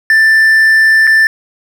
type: tone with dropouts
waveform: triangle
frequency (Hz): 1772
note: A6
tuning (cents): +12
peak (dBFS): -3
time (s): 0.1-1.27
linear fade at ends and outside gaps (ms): 1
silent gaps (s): 1.07-1.074
effects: none